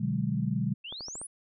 sine chord, G# half-diminished seventh, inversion first, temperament just, 124.59 / 149.51 / 186.89 / 207.7 Hz, B2 / D3 / F#3 / G#3, +16 / +31 / +18 / 0 cents, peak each -32 dBFS, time 0-0.74 s, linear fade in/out 10 ms
sine exponential sweep, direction up, 2621 to 10460 Hz, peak -38 dBFS, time 0.84-1.27 s, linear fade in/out 10 ms
clicks, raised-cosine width 1 ms, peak -30 dBFS, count 5, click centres 0.925 / 1.008 / 1.084 / 1.155 / 1.215 s
effects none

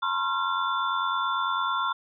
sine tone cluster, 889 / 980 / 1069 / 1374 / 3513 Hz, A5 / B5 / C6 / F6 / A7, +18 / -14 / +37 / -29 / -3 cents, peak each -37 / -33 / -28 / -28 / -35 dBFS, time 0.02-1.93 s, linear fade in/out 10 ms, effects none

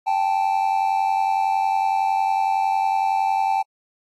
triangle tone pair together, 784 / 874.9 Hz, G5 / A5, 0 / -10 cents, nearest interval major second, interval 190 cents, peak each -18 / -20 dBFS, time 0.06-3.63 s, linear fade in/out 20 ms, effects AAC 48 kbps

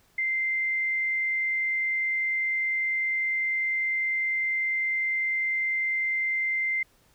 sine tone, 2085 Hz, C7, 7 cents flat, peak -24 dBFS, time 0.18-6.83 s, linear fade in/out 5 ms, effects pink hiss -63 dBFS RMS until 7.14 s

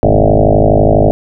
sine tone with frequency modulation, 277.2 Hz, C#4, in tune, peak -5 dBFS, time 0.03-1.11 s, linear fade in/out 0 ms, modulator 52.2 Hz, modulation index 7.9, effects none

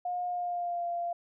sine tone with pitch glide, 715 to 691.8 Hz, F5 to F5, +41 to -17 cents, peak -30 dBFS, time 0.05-1.13 s, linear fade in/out 5 ms, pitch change -58 cents, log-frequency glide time 0.26-0.86 s, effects none

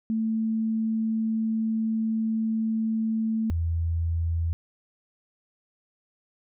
sine tone pair in turn, 222 / 83.16 Hz, A3 / E2, +16 / +16 cents, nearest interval octave + perfect fourth, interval 1700 cents, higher first, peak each -23 dBFS, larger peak neither, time 0.1-3.5 / 3.5-4.53 s, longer first, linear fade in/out 0 ms, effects none

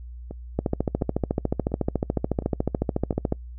two click trains, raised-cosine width 2 ms, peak -21 / -9 dBFS, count 5 / 39, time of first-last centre 0.31-3.127 / 0.59-3.324 s, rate 1.42 / 13.9 Hz, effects noise-tail reverb RT60 0.1 s tail -26 dB re dry + added 60 Hz sine -36 dBFS peak until 3.58 s

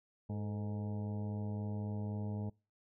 harmonic tone with a mistuned harmonic, 103.83 Hz, G#2, in tune, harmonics 1 / 2 / 3 / 4 / 5 / 6 / 7 / 8 / 9, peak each -38 / -41 / -53 / -51 / -57 / -54 / -62 / -56 / -63 dBFS, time 0.29-2.5 s, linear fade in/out 10 ms, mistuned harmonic 4, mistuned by +73 cents, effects noise-tail reverb RT60 0.3 s tail -25 dB re dry

